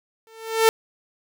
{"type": "tone with exponential growth", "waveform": "sawtooth", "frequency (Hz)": 447.6, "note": "A4", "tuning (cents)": 30, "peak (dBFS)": -7, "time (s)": [0.27, 0.69], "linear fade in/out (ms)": 0, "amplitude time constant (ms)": 90, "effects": []}